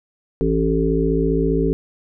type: harmonic tone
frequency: 55 Hz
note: A1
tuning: in tune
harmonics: 1 / 3 / 5 / 7 / 8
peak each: -22 / -22 / -22 / -22 / -22 dBFS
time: 0.41-1.73 s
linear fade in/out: 0 ms
effects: none